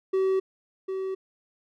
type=tone with echo; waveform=triangle; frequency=381.2 Hz; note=G4; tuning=48 cents flat; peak=-19 dBFS; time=0.13-0.4 s; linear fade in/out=10 ms; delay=750 ms; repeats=1; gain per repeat=-7 dB; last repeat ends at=1.15 s; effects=none